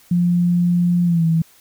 sine tone with pitch glide, 175.2 to 163.47 Hz, F3 to E3, +6 to -14 cents, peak -13 dBFS, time 0.11-1.42 s, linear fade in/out 5 ms, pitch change -120 cents, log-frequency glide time 1.04-1.25 s, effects white hiss -51 dBFS RMS until 1.6 s

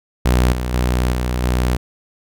sawtooth tone with level steps, 61.74 Hz, B1, in tune, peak -8 / -16 / -11 / -14 / -11 dBFS, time 0.25-1.77 s, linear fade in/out 10 ms, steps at 0.52 / 0.73 / 1.12 / 1.43 s, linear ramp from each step 10 ms, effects none

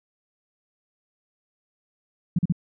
sine tone bursts, 173.4 Hz, F3, 12 cents flat, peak -17 dBFS, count 3, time 2.36-2.524 s, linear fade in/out 5 ms, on 28 ms, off 40 ms, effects none

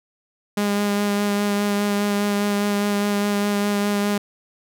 sawtooth tone with vibrato, 204.2 Hz, G#3, 29 cents flat, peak -15 dBFS, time 0.57-4.18 s, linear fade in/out 5 ms, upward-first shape sine, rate 4.9 Hz, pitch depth 14 cents each way, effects none

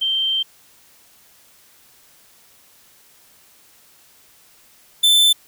sine / 45% pulse tone pair in turn, 3136 / 3532 Hz, G7 / A7, 0 / +6 cents, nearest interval major second, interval 206 cents, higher second, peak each -17 / -11 dBFS, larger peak second, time 0.01-0.43 / 5.03-5.33 s, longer first, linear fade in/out 10 ms, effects white hiss -52 dBFS RMS until 5.47 s

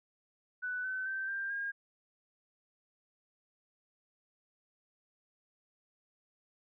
sine tone with pitch steps, 1491 / 1522.3 / 1554.3 / 1587 / 1620.3 Hz, F#6 / F#6 / G6 / G6 / G#6, +13 / +49 / -15 / +21 / -43 cents, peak -34 dBFS, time 0.62-1.72 s, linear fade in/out 20 ms, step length 220 ms, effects none

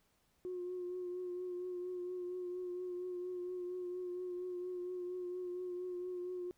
sine tone with vibrato, 360.2 Hz, F#4, 46 cents flat, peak -38 dBFS, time 0.45-6.51 s, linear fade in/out 0 ms, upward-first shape triangle, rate 4.3 Hz, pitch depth 32 cents each way, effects tanh soft clip ceiling -34 dBFS + pink hiss -75 dBFS RMS until 6.57 s

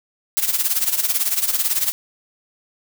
blue noise with tremolo, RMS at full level -17 dBFS, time 0.37-1.92 s, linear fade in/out 0 ms, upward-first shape sine, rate 18 Hz, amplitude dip 75%, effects none

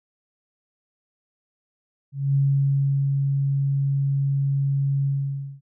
sine tone with ADSR envelope, 138.59 Hz, C#3, in tune, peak -16 dBFS, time 2.12-5.61 s, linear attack 230 ms, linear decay 750 ms, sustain -3 dB, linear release 550 ms, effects none

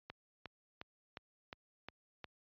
click train, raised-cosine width 0.3 ms, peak -29 dBFS, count 7, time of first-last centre 0.1-2.243 s, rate 2.8 Hz, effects high-pass 60 Hz 12 dB/octave + resampled to 11025 Hz

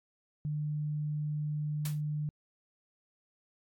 sine tone, 150 Hz, D3, 37 cents sharp, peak -31 dBFS, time 0.45-2.29 s, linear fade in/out 0 ms
white noise with exponential decay, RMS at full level -36 dBFS, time 1.85-2.01 s, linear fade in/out 5 ms, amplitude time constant 34 ms
effects AAC 64 kbps

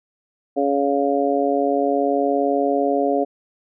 harmonic tone, 140.4 Hz, C#3, 22 cents sharp, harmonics 2 / 3 / 4 / 5, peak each -22 / -22 / -22 / -22 dBFS, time 0.56-3.25 s, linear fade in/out 20 ms, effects none

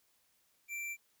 sine tone with hard clipping, 2349 Hz, D7, in tune, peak -39 dBFS, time 0.68-0.97 s, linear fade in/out 50 ms, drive 17 dB, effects white hiss -73 dBFS RMS until 1.2 s

